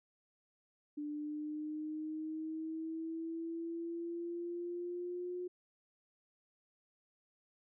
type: linear sweep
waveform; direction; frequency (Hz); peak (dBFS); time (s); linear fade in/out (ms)
sine; up; 294.9 to 360; -38; 0.97-5.48; 10
effects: none